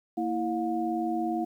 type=tone cluster; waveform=sine; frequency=231.3 / 328.8 / 715 Hz; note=A#3 / E4 / F5; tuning=-13 / -4 / +41 cents; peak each=-33 / -29 / -31 dBFS; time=0.17-1.45 s; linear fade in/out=10 ms; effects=10-bit